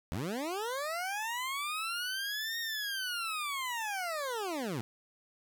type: linear two-way sweep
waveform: 20% pulse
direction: up then down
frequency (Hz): 69.6 to 1864.7 to 102.6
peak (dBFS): -29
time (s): 0.12-4.81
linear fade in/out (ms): 0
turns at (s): 2.59
effects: none